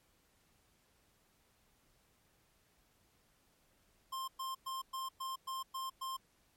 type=tone bursts; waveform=square; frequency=1055 Hz; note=C6; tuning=14 cents sharp; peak=-39 dBFS; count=8; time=4.12-6.17 s; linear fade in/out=10 ms; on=160 ms; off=110 ms; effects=pink hiss -72 dBFS RMS until 6.56 s + MP3 64 kbps